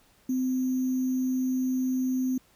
sine tone with sample-and-hold, 257.7 Hz, C4, 26 cents flat, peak -24 dBFS, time 0.29-2.38 s, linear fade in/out 5 ms, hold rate 6300 Hz, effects pink hiss -62 dBFS RMS until 2.55 s

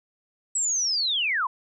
sine linear sweep, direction down, 7902 to 953 Hz, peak -22 dBFS, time 0.55-1.47 s, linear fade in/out 5 ms, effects none

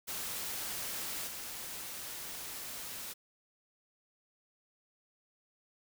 white noise with level steps, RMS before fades -39 / -43 dBFS, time 0.07-3.14 s, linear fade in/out 20 ms, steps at 1.27 s, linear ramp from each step 5 ms, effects none

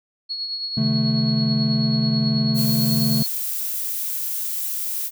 sine tone with tremolo, 4337 Hz, C#8, 39 cents flat, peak -23 dBFS, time 0.29-3.27 s, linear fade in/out 20 ms, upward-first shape triangle, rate 9.2 Hz, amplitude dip 50%
triangle chord, A diminished, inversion first, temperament equal with one note detuned, 134.26 / 155.56 / 220 Hz, C3 / Eb3 / A3, +45 / 0 / 0 cents, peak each -21 / -23 / -18 dBFS, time 0.77-3.23 s, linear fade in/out 5 ms
violet noise, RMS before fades -26 dBFS, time 2.54-5.11 s, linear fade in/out 50 ms
effects none

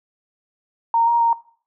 sine tone with pitch steps, 923 / 939 / 928 Hz, A#5 / A#5 / A#5, -17 / +12 / -8 cents, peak -14 dBFS, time 0.94-1.33 s, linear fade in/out 2 ms, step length 130 ms, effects noise-tail reverb RT60 0.5 s tail -19 dB re dry

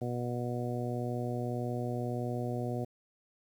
harmonic tone, 121.7 Hz, B2, 25 cents flat, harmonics 1 / 2 / 3 / 4 / 5 / 6, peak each -35 / -38 / -40 / -41 / -42 / -43 dBFS, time 0.01-2.85 s, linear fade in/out 10 ms, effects 10-bit

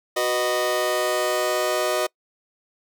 sawtooth chord, B major, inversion second, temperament just, 370.4 / 493.9 / 617.4 Hz, F#4 / B4 / D#5, +2 / 0 / -14 cents, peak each -22 / -24 / -19 dBFS, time 0.16-2.07 s, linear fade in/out 10 ms, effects noise-tail reverb RT60 0.1 s tail -25 dB re dry

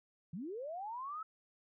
sine linear sweep, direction up, 146.83 to 1318.5 Hz, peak -40 dBFS, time 0.33-1.23 s, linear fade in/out 5 ms, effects none

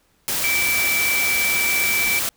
sine tone in noise, 2319 Hz, D7, 22 cents flat, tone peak -19 dBFS, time 0.44-2.19 s, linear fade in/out 0 ms, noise white, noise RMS -23 dBFS, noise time 0.28-2.29 s, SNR +1 dB, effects pink hiss -62 dBFS RMS until 2.36 s

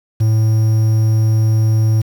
triangle tone with quantisation, 110 Hz, A2, in tune, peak -8 dBFS, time 0.2-2.02 s, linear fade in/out 10 ms, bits 6, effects none

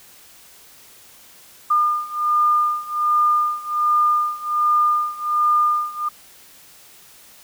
sine beating tone pair, 1208 / 1209.3 Hz, D6 / D#6, +48 / -50 cents, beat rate 1.3 Hz, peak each -20 / -18 dBFS, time 1.7-6.09 s, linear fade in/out 10 ms, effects white hiss -47 dBFS RMS until 7.43 s

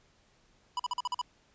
square tone bursts, 987.8 Hz, B5, in tune, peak -30 dBFS, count 7, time 0.77-1.215 s, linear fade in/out 2 ms, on 25 ms, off 45 ms, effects pink hiss -66 dBFS RMS until 1.54 s + resampled to 16000 Hz

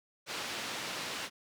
white band-pass noise, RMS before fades -39 dBFS, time 0.26-1.3 s, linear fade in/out 50 ms, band 140 to 4200 Hz, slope 12 dB/octave, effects none

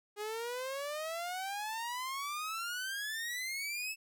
sawtooth exponential sweep, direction up, 410 to 2644 Hz, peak -33 dBFS, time 0.16-3.96 s, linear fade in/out 50 ms, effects none

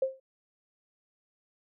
sine tone with exponential decay, 529 Hz, C5, 19 cents sharp, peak -21 dBFS, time 0.02-0.2 s, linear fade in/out 5 ms, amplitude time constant 39 ms, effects none

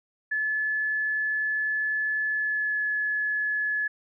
sine tone with pitch glide, 1724 to 1708.1 Hz, A6 to G#6, -36 to +48 cents, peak -24 dBFS, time 0.31-3.88 s, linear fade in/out 10 ms, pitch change -16 cents, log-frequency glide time 2.27-2.82 s, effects none

